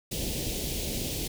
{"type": "band-stop noise", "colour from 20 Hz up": "pink", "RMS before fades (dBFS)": -32, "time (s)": [0.11, 1.28], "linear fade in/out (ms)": 10, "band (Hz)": [590, 2700], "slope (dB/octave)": 24, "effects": []}